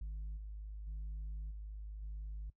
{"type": "tone with level steps", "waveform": "sine", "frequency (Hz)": 51.91, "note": "G#1", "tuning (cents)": 0, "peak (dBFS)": [-37, -42, -37, -42, -39], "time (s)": [0.01, 2.5], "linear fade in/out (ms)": 5, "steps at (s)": [0.36, 0.86, 1.5, 2.01], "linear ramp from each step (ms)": 20, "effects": ["noise-tail reverb RT60 0.1 s tail -21 dB re dry", "tanh soft clip ceiling -39 dBFS"]}